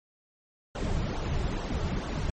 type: noise with flanger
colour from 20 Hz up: brown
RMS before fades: -30 dBFS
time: 0.75-2.3 s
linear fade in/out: 2 ms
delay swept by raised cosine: 0.41 to 4.11 ms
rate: 2.3 Hz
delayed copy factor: -0.6
effects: MP3 32 kbps